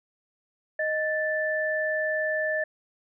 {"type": "tone pair together", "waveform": "sine", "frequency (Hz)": [622.3, 1760.1], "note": ["D#5", "A6"], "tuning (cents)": [0, 0], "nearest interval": "octave + tritone", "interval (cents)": 1800, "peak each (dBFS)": -27, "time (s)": [0.79, 2.64], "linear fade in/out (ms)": 5, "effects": []}